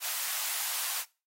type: high-pass noise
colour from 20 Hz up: white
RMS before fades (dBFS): -33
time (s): 0-1.05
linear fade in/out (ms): 50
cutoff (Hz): 730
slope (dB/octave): 24
effects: noise-tail reverb RT60 0.3 s tail -21 dB re dry + AAC 48 kbps